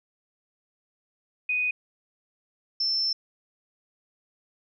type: tone pair in turn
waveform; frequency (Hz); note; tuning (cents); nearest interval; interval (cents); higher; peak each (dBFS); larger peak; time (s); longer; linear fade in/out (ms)
sine; 2489 / 5331; D#7 / E8; 0 / +19; octave + minor second; 1319; second; -23; neither; 1.49-1.71 / 2.8-3.13; second; 5
effects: none